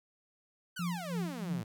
sawtooth exponential sweep, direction down, 1565 to 104.3 Hz, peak -36 dBFS, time 0.76-1.64 s, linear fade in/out 10 ms
sine tone with tremolo, 174.61 Hz, F3, in tune, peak -31 dBFS, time 0.79-1.62 s, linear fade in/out 5 ms, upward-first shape sine, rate 3.1 Hz, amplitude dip 80%
effects none

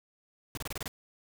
pink noise bursts, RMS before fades -37 dBFS, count 7, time 0.55-0.88 s, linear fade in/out 2 ms, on 24 ms, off 27 ms, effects none

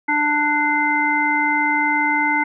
harmonic tone, 296.2 Hz, D4, 15 cents sharp, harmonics 1 / 3 / 5 / 7, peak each -24 / -20 / -24 / -19 dBFS, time 0.08-2.44 s, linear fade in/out 10 ms, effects none

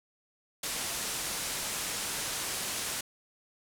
white low-pass noise, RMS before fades -35 dBFS, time 0.63-3.01 s, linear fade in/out 5 ms, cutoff 11000 Hz, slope 24 dB/octave, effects none

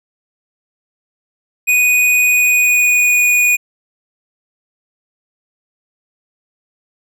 square tone with pitch glide, 2481 to 2462 Hz, D#7 to D#7, -6 to -19 cents, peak -10 dBFS, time 1.67-3.57 s, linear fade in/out 20 ms, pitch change -13 cents, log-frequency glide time 2.25-3.26 s, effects none

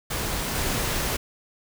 pink noise with level steps, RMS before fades -28 / -26 dBFS, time 0.1-1.17 s, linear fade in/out 10 ms, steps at 0.55 s, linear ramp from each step 2 ms, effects none

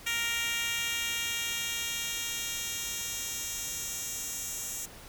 10% pulse tone with high-pass filter sweep, 466.2 Hz, A#4, in tune, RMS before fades -34 dBFS, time 0.06-4.86 s, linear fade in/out 10 ms, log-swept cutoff 2300 to 6900 Hz, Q 1.2, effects pink hiss -49 dBFS RMS until 5.08 s

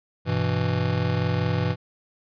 square chord, E minor, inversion first, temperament just, 98.89 / 123.61 / 164.81 Hz, G2 / B2 / E3, +16 / +2 / 0 cents, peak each -27 dBFS, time 0.25-1.76 s, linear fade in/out 50 ms, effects resampled to 11025 Hz

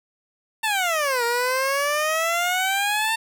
15% pulse exponential two-way sweep, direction down then up, 905 to 466.2 to 905 Hz, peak -14 dBFS, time 0.63-3.16 s, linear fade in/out 10 ms, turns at 1.24 s, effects none

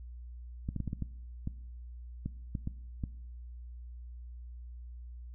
clicks, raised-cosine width 5 ms, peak -22 dBFS, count 11, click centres 0.689 / 0.763 / 0.803 / 0.877 / 0.931 / 1.023 / 1.474 / 2.26 / 2.552 / 2.674 / 3.038 s, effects noise-tail reverb RT60 0.9 s tail -20 dB re dry + added 60 Hz sine -43 dBFS peak until 5.34 s

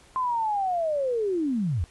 sine linear sweep, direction down, 1046.5 to 71.3 Hz, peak -23 dBFS, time 0.16-1.84 s, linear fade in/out 0 ms, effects pink hiss -55 dBFS RMS until 1.9 s + resampled to 24000 Hz

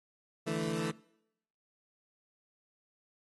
20% pulse chord, D suspended second, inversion none, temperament equal, 146.83 / 164.81 / 220 Hz, D3 / E3 / A3, 0 / 0 / 0 cents, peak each -35 / -30 / -32 dBFS, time 0.46-0.92 s, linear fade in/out 20 ms, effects noise-tail reverb RT60 0.8 s tail -23 dB re dry + AAC 32 kbps

